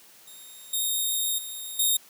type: tone with level steps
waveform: 10% pulse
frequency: 3707 Hz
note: A#7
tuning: 10 cents flat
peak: -37 / -17 / -27 / -13 dBFS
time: 0.27-1.97 s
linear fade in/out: 5 ms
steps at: 0.73 / 1.38 / 1.79 s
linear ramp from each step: 5 ms
effects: white hiss -53 dBFS RMS until 2.09 s + high-pass 150 Hz 12 dB/octave